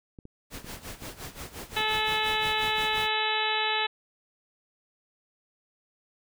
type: clicks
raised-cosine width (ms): 3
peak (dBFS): -31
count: 7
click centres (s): 0.188 / 0.254 / 0.645 / 1.023 / 1.084 / 1.731 / 1.805
type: noise with tremolo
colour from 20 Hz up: pink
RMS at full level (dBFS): -38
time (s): 0.5-3.11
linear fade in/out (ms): 50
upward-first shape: sine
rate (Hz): 5.7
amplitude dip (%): 80
type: harmonic tone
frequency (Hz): 433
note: A4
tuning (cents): -28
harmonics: 1 / 2 / 3 / 4 / 5 / 6 / 7 / 8 / 9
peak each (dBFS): -36 / -30 / -36 / -33 / -35 / -33 / -34 / -35 / -33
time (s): 1.76-3.87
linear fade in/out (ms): 10
effects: none